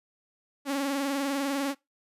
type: tone with vibrato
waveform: sawtooth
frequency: 277.4 Hz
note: C#4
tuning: 1 cent sharp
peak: -23 dBFS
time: 0.65-1.75 s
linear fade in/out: 50 ms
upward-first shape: sine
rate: 20 Hz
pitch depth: 61 cents each way
effects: noise-tail reverb RT60 0.2 s tail -22 dB re dry + resampled to 32000 Hz